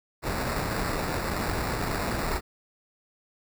pink noise with sample-and-hold, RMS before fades -29 dBFS, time 0.22-2.41 s, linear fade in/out 50 ms, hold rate 3150 Hz, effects none

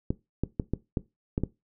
clicks, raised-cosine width 3 ms, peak -13 dBFS, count 7, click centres 0.105 / 0.436 / 0.598 / 0.736 / 0.972 / 1.379 / 1.436 s, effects noise-tail reverb RT60 0.2 s tail -18 dB re dry

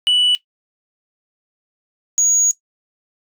sine tone pair in turn, 2960 / 6701 Hz, F#7 / G#8, 0 / +15 cents, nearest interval octave + major second, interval 1415 cents, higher second, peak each -9 dBFS, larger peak neither, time 0.07-0.35 / 2.18-2.51 s, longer second, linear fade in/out 0 ms, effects noise-tail reverb RT60 0.1 s tail -17 dB re dry + tanh soft clip ceiling -10 dBFS

